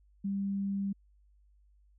sine tone, 197.8 Hz, G3, 16 cents sharp, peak -30 dBFS, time 0.24-0.93 s, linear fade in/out 10 ms, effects added 50 Hz sine -61 dBFS peak until 1.98 s

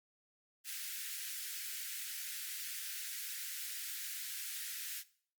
white high-pass noise, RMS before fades -43 dBFS, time 0.64-5.04 s, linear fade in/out 50 ms, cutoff 1500 Hz, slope 48 dB/octave, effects noise-tail reverb RT60 0.5 s tail -18 dB re dry + Opus 48 kbps

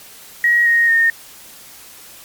sine tone with pitch steps, 1899 / 1867.5 / 1836.4 Hz, A#6 / A#6 / A#6, +32 / +3 / -26 cents, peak -10 dBFS, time 0.44-1.1 s, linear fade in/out 2 ms, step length 220 ms, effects white hiss -40 dBFS RMS until 2.24 s + MP3 96 kbps

